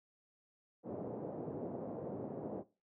white band-pass noise, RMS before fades -43 dBFS, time 0.83-2.64 s, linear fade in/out 50 ms, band 120 to 590 Hz, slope 24 dB/octave, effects noise-tail reverb RT60 0.3 s tail -18 dB re dry

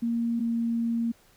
sine tone pair in turn, 233.1 / 231.8 Hz, A#3 / A#3, 0 / -10 cents, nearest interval unison, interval 10 cents, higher first, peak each -24 dBFS, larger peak neither, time 0.02-0.4 / 0.4-1.12 s, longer second, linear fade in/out 10 ms, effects pink hiss -60 dBFS RMS until 1.36 s

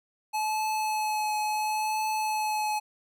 square tone with vibrato, 858 Hz, A5, 44 cents flat, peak -27 dBFS, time 0.33-2.8 s, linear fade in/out 20 ms, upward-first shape triangle, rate 0.72 Hz, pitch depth 17 cents each way, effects none

